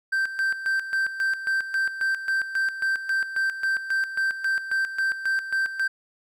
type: tone with tremolo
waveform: triangle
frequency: 1564 Hz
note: G6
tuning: 4 cents flat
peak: -19 dBFS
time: 0.12-5.88 s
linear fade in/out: 10 ms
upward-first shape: square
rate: 3.7 Hz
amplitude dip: 70%
effects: none